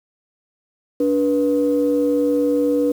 sine tone pair together, 289.3 / 486.5 Hz, D4 / B4, -26 / -26 cents, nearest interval major sixth, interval 900 cents, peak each -17 dBFS, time 1-2.92 s, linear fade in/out 5 ms, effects tanh soft clip ceiling -8 dBFS + 7-bit

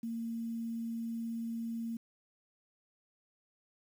sine tone with quantisation, 229.6 Hz, A#3, 26 cents flat, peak -35 dBFS, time 0.03-1.97 s, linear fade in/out 5 ms, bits 10, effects none

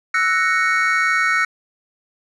triangle chord, F# dominant seventh, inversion third, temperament equal, 1318.5 / 1480 / 1864.7 / 2217 Hz, E6 / F#6 / A#6 / C#7, 0 / 0 / 0 / 0 cents, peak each -19 dBFS, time 0.14-1.45 s, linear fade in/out 5 ms, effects resampled to 24000 Hz

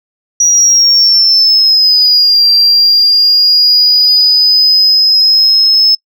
sine linear two-way sweep, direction down then up, 5800 to 4716 to 5210 Hz, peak -3 dBFS, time 0.4-5.95 s, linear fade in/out 5 ms, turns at 2.49 s, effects noise-tail reverb RT60 0.1 s tail -25 dB re dry + tanh soft clip ceiling -1 dBFS

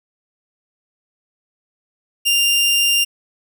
sawtooth tone, 2794 Hz, F7, in tune, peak -10 dBFS, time 2.25-3.05 s, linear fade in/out 20 ms, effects none

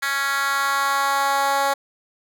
10% pulse tone with high-pass filter sweep, 277.2 Hz, C#4, in tune, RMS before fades -21 dBFS, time 0.02-1.74 s, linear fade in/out 10 ms, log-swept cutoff 1700 to 670 Hz, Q 2.1, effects none

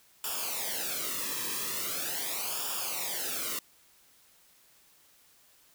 white noise with flanger, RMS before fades -34 dBFS, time 0.24-3.59 s, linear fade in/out 2 ms, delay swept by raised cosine 0.48 to 1.4 ms, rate 0.41 Hz, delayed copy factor -0.8, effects white hiss -62 dBFS RMS until 5.74 s

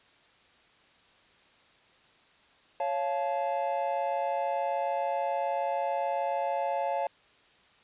triangle chord, Db augmented, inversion none, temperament just, 554.4 / 693 / 866.2 Hz, Db5 / F5 / A5, 0 / -14 / -27 cents, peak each -30 dBFS, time 2.8-7.07 s, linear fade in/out 2 ms, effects white hiss -61 dBFS RMS until 7.83 s + resampled to 8000 Hz

